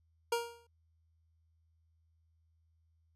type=tone with exponential decay; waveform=25% pulse; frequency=469.5 Hz; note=A#4; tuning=12 cents sharp; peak=-24 dBFS; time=0.32-0.67 s; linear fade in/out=5 ms; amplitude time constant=74 ms; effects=added 81 Hz sine -69 dBFS peak until 3.15 s + resampled to 32000 Hz

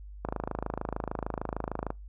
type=click train; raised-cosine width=1 ms; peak=-17 dBFS; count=45; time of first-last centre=0.25-1.904 s; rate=26.6 Hz; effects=noise-tail reverb RT60 0.2 s tail -26 dB re dry + added 50 Hz sine -42 dBFS peak until 2.08 s

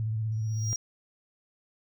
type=tone with vibrato; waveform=sine; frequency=110 Hz; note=A2; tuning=in tune; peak=-27 dBFS; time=0-0.73 s; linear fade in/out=0 ms; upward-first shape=sine; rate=16 Hz; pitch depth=42 cents each way
type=tone with exponential growth; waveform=triangle; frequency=5700 Hz; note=F8; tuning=34 cents sharp; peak=-26 dBFS; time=0.32-0.76 s; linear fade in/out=2 ms; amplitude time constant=94 ms
effects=none

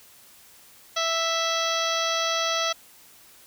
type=harmonic tone with a mistuned harmonic; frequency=659.3 Hz; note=E5; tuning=in tune; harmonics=1 / 2 / 3 / 4 / 5 / 6 / 7 / 8 / 9; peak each=-29 / -28 / -33 / -35 / -30 / -33 / -37 / -36 / -33 dBFS; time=0.96-2.73 s; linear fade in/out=10 ms; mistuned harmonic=7; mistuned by=-27 cents; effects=white hiss -52 dBFS RMS until 3.46 s

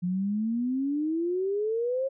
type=exponential sweep; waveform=sine; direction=up; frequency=174.61 to 546 Hz; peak=-25 dBFS; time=0.02-2.09 s; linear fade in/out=20 ms; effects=none

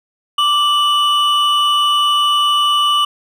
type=tone pair together; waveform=triangle; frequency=1172.4 / 2960 Hz; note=D6 / F#7; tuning=-3 / 0 cents; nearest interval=octave + major third; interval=1603 cents; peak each=-12 / -13 dBFS; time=0.38-3.05 s; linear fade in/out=5 ms; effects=none

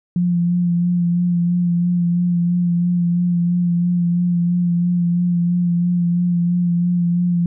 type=tone with vibrato; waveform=sine; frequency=174.61 Hz; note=F3; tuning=in tune; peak=-14 dBFS; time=0.16-7.46 s; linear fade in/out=2 ms; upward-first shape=sine; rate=3 Hz; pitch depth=24 cents each way; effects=none

